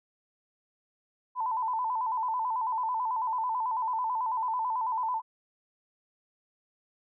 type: tone with vibrato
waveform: sine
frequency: 945 Hz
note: A#5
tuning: 23 cents sharp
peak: -27 dBFS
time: 1.35-5.22 s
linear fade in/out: 50 ms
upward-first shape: square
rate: 9.1 Hz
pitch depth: 100 cents each way
effects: none